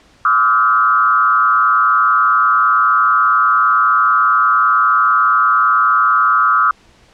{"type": "tone with frequency modulation", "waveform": "sine", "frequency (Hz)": 1278, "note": "D#6", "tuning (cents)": 46, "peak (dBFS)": -9, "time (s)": [0.25, 6.71], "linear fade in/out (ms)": 2, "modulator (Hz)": 115, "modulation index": 1.2, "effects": ["pink hiss -49 dBFS RMS until 7.13 s", "low-pass 6000 Hz 12 dB/octave"]}